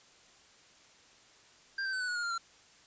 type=tone with pitch steps; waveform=square; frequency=1587 / 1553.4 / 1520.6 / 1488.4 / 1457 / 1426.2 / 1396 / 1366.5 Hz; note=G6 / G6 / F#6 / F#6 / F#6 / F6 / F6 / F6; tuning=+21 / -16 / +47 / +10 / -27 / +36 / -1 / -38 cents; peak=-33 dBFS; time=1.78-2.38 s; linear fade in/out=5 ms; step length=75 ms; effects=white hiss -60 dBFS RMS until 2.86 s + resampled to 16000 Hz